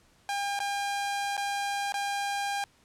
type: tone with dropouts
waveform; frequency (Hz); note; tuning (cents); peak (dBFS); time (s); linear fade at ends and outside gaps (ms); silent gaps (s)
sawtooth; 804; G5; +44; -25; 0.29-2.64; 1; 0.591-0.602 / 1.368-1.377 / 1.922-1.941
effects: pink hiss -63 dBFS RMS until 2.84 s + low-pass 10000 Hz 12 dB/octave